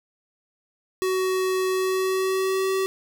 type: tone with pitch glide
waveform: square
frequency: 374.3 to 382.6 Hz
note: F#4 to G4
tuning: +20 to -42 cents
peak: -22 dBFS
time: 1.02-2.86 s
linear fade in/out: 0 ms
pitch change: +38 cents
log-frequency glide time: 1.71-2.72 s
effects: none